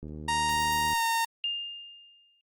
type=click train; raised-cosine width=3 ms; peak=-28 dBFS; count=70; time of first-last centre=0.03-0.931 s; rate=76.6 Hz
type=tone with pitch glide; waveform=sawtooth; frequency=932.3 to 916.8 Hz; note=A#5 to A#5; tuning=0 to -29 cents; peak=-21 dBFS; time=0.28-1.25 s; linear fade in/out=5 ms; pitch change=-29 cents; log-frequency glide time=0.91-1.03 s
type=tone with exponential decay; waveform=sine; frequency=2812 Hz; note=F7; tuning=11 cents sharp; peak=-26 dBFS; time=1.44-2.41 s; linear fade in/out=1 ms; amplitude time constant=210 ms
effects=Opus 32 kbps